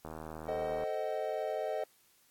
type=click train; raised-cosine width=1 ms; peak=-29 dBFS; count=63; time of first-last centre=0.05-0.836 s; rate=78.9 Hz
type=chord; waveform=triangle; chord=A diminished seventh; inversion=none; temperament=equal with one note detuned; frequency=440 / 523.3 / 622.3 / 757.3 Hz; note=A4 / C5 / Eb5 / Gb5; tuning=0 / 0 / 0 / +40 cents; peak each=-37 / -38 / -34 / -38 dBFS; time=0.48-1.84 s; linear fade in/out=5 ms
effects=white hiss -67 dBFS RMS until 2.3 s + AAC 64 kbps